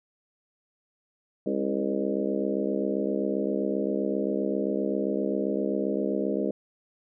harmonic tone with a mistuned harmonic, 67.6 Hz, C#2, 43 cents flat, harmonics 3 / 4 / 5 / 6 / 7 / 8 / 9, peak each -31 / -32 / -32 / -32 / -32 / -36 / -35 dBFS, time 1.46-6.51 s, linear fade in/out 5 ms, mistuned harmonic 5, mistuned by -52 cents, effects none

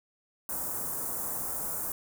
white band-stop noise, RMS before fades -34 dBFS, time 0.49-1.92 s, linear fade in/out 2 ms, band 1300 to 7900 Hz, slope 24 dB/octave, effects none

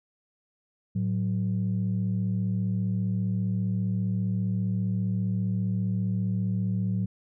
sine tone pair together, 110 / 185 Hz, A2 / F#3, 0 / 0 cents, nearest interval major sixth, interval 900 cents, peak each -26 dBFS, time 0.95-7.06 s, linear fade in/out 10 ms, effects tanh soft clip ceiling -19 dBFS

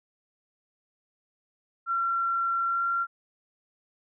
sine tone with pitch glide, 1364 to 1375.1 Hz, F6 to F6, -41 to -27 cents, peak -24 dBFS, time 1.86-3.07 s, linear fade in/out 50 ms, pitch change +14 cents, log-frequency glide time 2.66-2.83 s, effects none

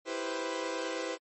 sawtooth chord, C major seventh, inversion first, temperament equal, 329.6 / 392 / 493.9 / 523.3 Hz, E4 / G4 / B4 / C5, 0 / 0 / 0 / 0 cents, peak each -35 / -37 / -34 / -34 dBFS, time 0.05-1.18 s, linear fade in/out 50 ms, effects MP3 32 kbps

